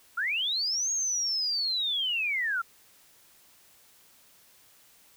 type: linear two-way sweep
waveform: sine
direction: up then down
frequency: 1323 to 6610 to 1323 Hz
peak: -26 dBFS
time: 0.17-2.62 s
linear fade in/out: 10 ms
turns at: 0.91 s
effects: white hiss -59 dBFS RMS until 5.16 s